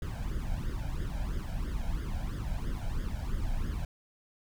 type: noise with flanger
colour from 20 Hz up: brown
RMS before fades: -33 dBFS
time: 0.02-3.85 s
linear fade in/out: 2 ms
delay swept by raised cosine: 0.59 to 1.32 ms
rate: 3 Hz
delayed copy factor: +0.8
effects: none